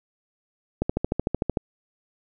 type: click train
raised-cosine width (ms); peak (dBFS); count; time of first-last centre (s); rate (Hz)
2; -9; 11; 0.82-1.572; 13.3
effects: none